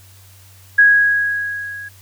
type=tone with level ramp; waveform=sine; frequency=1655 Hz; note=G#6; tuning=6 cents flat; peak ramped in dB=-5 to -29 dBFS; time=0.78-1.89 s; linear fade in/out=10 ms; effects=added 95 Hz sine -44 dBFS peak until 2.01 s + white hiss -48 dBFS RMS until 2.01 s